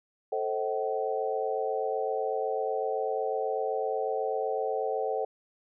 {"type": "chord", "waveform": "sine", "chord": "A diminished seventh", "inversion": "none", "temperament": "just", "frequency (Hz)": [440, 528, 633.6, 760.3], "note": ["A4", "C5", "Eb5", "Gb5"], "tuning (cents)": [0, 16, 31, 47], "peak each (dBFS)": [-31, -33, -36, -33], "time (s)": [0.32, 5.25], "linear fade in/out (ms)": 5, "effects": []}